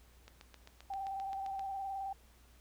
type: click train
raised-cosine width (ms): 0.2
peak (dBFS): -34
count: 11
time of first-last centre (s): 0.28-1.594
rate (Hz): 7.61
type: tone with vibrato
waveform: sine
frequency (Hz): 780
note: G5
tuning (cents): -9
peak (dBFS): -37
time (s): 0.9-2.13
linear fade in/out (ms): 5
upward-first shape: square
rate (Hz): 19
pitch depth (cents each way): 24
effects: added 60 Hz sine -61 dBFS peak until 2.6 s + pink hiss -66 dBFS RMS until 2.6 s